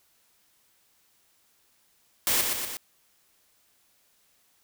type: noise with echo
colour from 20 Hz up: white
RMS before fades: -24 dBFS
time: 2.27-2.41 s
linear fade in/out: 0 ms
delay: 120 ms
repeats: 3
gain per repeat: -4 dB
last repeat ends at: 2.77 s
effects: white hiss -66 dBFS RMS until 4.63 s